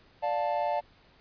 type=chord; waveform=triangle; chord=D minor; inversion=none; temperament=just; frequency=587.3 / 704.8 / 881 Hz; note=D5 / F5 / A5; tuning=0 / +16 / +2 cents; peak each=-29 dBFS; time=0.22-0.81 s; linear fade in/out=20 ms; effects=pink hiss -60 dBFS RMS until 1.2 s + resampled to 11025 Hz